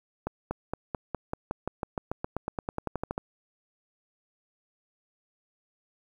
accelerating click train, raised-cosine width 1 ms, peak -16 dBFS, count 22, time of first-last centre 0.27-3.179 s, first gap 240 ms, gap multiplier 0.94, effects 9-bit

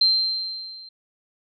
sine tone with level ramp, 4139 Hz, C8, 20 cents flat, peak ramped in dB -13 to -40 dBFS, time 0.01-0.89 s, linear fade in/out 5 ms, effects none

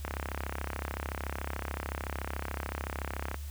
click train, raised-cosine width 0.5 ms, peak -19 dBFS, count 112, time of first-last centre 0.05-3.344 s, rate 33.7 Hz, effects added 72 Hz sine -37 dBFS peak until 3.5 s + white hiss -52 dBFS RMS until 3.5 s

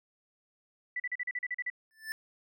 sine tone bursts, 1975 Hz, B6, in tune, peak -31 dBFS, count 10, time 0.96-1.701 s, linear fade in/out 5 ms, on 39 ms, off 39 ms
square tone with exponential growth, 1760 Hz, A6, in tune, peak -32 dBFS, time 1.91-2.12 s, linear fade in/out 0 ms, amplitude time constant 44 ms
effects none

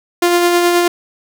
sawtooth tone with tremolo, 349.2 Hz, F4, in tune, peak -5 dBFS, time 0.22-0.88 s, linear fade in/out 5 ms, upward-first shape sine, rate 9.5 Hz, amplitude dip 30%, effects none

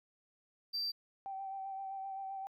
triangle tone, 4686 Hz, D8, 5 cents flat, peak -32 dBFS, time 0.73-0.92 s, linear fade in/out 20 ms
sine tone with vibrato, 776 Hz, G5, 18 cents flat, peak -39 dBFS, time 1.26-2.47 s, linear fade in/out 0 ms, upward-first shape sine, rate 7.7 Hz, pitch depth 23 cents each way
effects tanh soft clip ceiling -30 dBFS

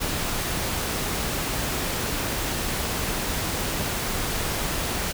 pink noise, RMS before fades -27 dBFS, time 0-5.13 s, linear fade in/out 20 ms, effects none

